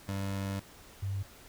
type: tone pair in turn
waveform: 25% pulse / sine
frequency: 98 / 98 Hz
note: G2 / G2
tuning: 0 / 0 cents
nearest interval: unison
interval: 0 cents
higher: neither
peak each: -29 / -31 dBFS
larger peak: first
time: 0.08-0.6 / 1.02-1.23 s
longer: first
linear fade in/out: 10 ms
effects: pink hiss -54 dBFS RMS until 1.48 s